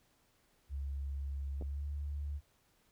sine tone with pitch glide, 69.3 to 72.2 Hz, C#2 to D2, 0 to -29 cents, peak -36 dBFS, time 0.69-2.41 s, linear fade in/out 50 ms, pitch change +71 cents, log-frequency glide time 1.64-1.86 s
clicks, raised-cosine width 2 ms, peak -33 dBFS, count 2, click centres 1.612 / 1.623 s
effects pink hiss -72 dBFS RMS until 2.91 s

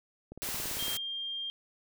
click train, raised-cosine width 2 ms, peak -31 dBFS, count 11, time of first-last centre 0.32-0.882 s, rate 17.8 Hz
white noise, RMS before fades -36 dBFS, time 0.42-0.97 s, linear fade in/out 0 ms
sine tone, 3200 Hz, G7, 35 cents sharp, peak -34 dBFS, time 0.79-1.5 s, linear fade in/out 0 ms
effects none

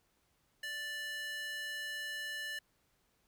square tone with high-pass filter, 587.3 Hz, D5, in tune, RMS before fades -41 dBFS, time 0.63-2.59 s, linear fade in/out 5 ms, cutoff 2100 Hz, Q 9.4, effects pink hiss -75 dBFS RMS until 3.27 s

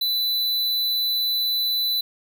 square tone, 3992 Hz, B7, 18 cents sharp, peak -21 dBFS, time 0.01-2.01 s, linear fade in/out 5 ms, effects none

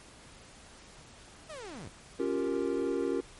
sawtooth linear sweep, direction down, 659.3 to 59 Hz, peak -38 dBFS, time 1.49-1.89 s, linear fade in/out 10 ms
triangle chord, G half-diminished seventh, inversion second, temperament equal, 277.2 / 349.2 / 392 / 466.2 Hz, Db4 / F4 / G4 / Bb4, 0 / 0 / 0 / 0 cents, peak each -32 dBFS, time 2.19-3.21 s, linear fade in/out 10 ms
effects pink hiss -53 dBFS RMS until 3.39 s + MP3 48 kbps

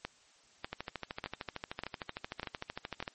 two click trains, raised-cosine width 0.3 ms, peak -20 / -21 dBFS, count 6 / 32, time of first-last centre 0.05-3.026 / 0.73-3.078 s, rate 1.68 / 13.2 Hz, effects white hiss -64 dBFS RMS until 3.14 s + MP3 32 kbps

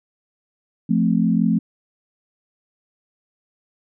sine chord, F major, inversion none, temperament equal, 174.61 / 220 / 261.6 Hz, F3 / A3 / C4, 0 / 0 / 0 cents, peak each -19 / -18 / -22 dBFS, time 0.89-1.59 s, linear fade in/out 10 ms, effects none

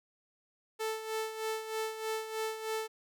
sawtooth tone with tremolo, 440 Hz, A4, in tune, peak -28 dBFS, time 0.79-2.88 s, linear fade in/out 20 ms, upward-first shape sine, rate 3.2 Hz, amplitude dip 65%, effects none

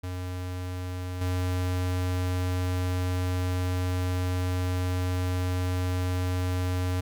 square tone with level steps, 90.8 Hz, F#2, 32 cents flat, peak -32 / -26 dBFS, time 0.03-7.01 s, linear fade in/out 10 ms, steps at 1.21 s, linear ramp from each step 5 ms, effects none

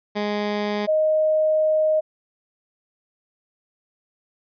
15% pulse / sine tone pair in turn, 207.7 / 622.4 Hz, G#3 / D#5, 0 / 0 cents, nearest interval octave + perfect fifth, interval 1900 cents, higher second, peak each -16 dBFS, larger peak neither, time 0.15-0.87 / 0.87-2.01 s, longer second, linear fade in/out 20 ms, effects resampled to 11025 Hz

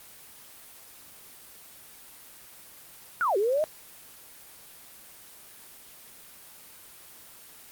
sine linear two-way sweep, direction down then up, 1508 to 374.3 to 641 Hz, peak -22 dBFS, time 3.21-3.64 s, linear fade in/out 0 ms, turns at 3.37 s, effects white hiss -49 dBFS RMS until 7.71 s + Opus 24 kbps

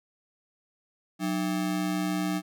square ring-modulated tone, 243.6 Hz, B3, 24 cents flat, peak -24 dBFS, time 1.19-2.42 s, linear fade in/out 50 ms, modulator 60.1 Hz, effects none

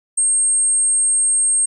sine tone, 8500 Hz, C9, 26 cents sharp, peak -13 dBFS, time 0.17-1.66 s, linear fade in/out 10 ms, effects 9-bit

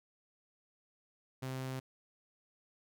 sawtooth tone, 130.81 Hz, C3, in tune, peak -34 dBFS, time 1.42-1.8 s, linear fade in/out 10 ms, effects none

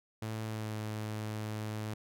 sawtooth tone with pitch glide, 110 to 107.74 Hz, A2 to A2, 0 to -36 cents, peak -32 dBFS, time 0.22-1.94 s, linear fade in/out 5 ms, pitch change -36 cents, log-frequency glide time 0.47-0.74 s, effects none

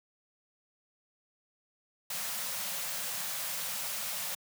white band-stop noise, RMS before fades -36 dBFS, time 2.1-4.35 s, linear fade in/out 5 ms, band 230 to 490 Hz, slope 96 dB/octave, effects high-pass 150 Hz 12 dB/octave

